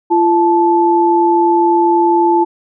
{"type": "tone pair together", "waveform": "sine", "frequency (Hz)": [342.5, 872], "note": ["F4", "A5"], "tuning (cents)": [-34, -16], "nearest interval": "octave + major third", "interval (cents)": 1618, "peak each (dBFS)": -11, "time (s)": [0.1, 2.45], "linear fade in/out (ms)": 20, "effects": []}